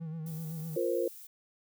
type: tone with vibrato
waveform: triangle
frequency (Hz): 160.5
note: E3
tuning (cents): -46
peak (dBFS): -34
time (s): 0-0.77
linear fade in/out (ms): 20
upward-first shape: sine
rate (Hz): 7.9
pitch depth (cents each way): 57
type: noise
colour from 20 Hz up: violet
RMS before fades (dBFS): -49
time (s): 0.26-1.27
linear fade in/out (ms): 5
type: chord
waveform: sine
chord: F suspended fourth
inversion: none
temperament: equal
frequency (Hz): 349.2 / 466.2 / 523.3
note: F4 / Bb4 / C5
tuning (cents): 0 / 0 / 0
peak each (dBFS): -32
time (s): 0.76-1.08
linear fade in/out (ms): 5
effects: none